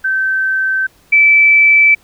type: tone pair in turn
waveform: sine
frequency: 1546 / 2316 Hz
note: G6 / D7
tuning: -24 / -25 cents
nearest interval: perfect fifth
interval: 699 cents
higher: second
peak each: -12 / -5 dBFS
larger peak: second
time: 0.04-0.87 / 1.12-1.95 s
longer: neither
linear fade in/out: 10 ms
effects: pink hiss -50 dBFS RMS until 2.03 s